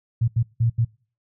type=tone bursts at uneven times; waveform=sine; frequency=115.7 Hz; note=A#2; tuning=13 cents flat; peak=-16 dBFS; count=4; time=0.21-0.28 / 0.36-0.43 / 0.6-0.7 / 0.78-0.85 s; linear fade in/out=10 ms; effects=noise-tail reverb RT60 0.4 s tail -25 dB re dry